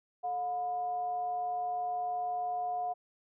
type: tone with frequency modulation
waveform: sine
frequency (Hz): 718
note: F5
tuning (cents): +48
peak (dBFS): -31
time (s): 0.23-2.94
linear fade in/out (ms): 20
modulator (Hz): 281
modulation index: 0.28
effects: none